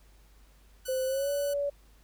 5% pulse tone, 1490 Hz, F#6, 12 cents sharp, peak -28 dBFS, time 0.85-1.54 s, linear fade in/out 10 ms
sine tone with pitch glide, 520 to 570.3 Hz, C5 to C#5, -11 to +49 cents, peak -27 dBFS, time 0.88-1.7 s, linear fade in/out 10 ms, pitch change +160 cents, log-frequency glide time 1.06-1.3 s
effects added 50 Hz sine -56 dBFS peak until 2.03 s + pink hiss -64 dBFS RMS until 2.03 s

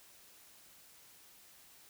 silence, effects white hiss -60 dBFS RMS until 1.89 s

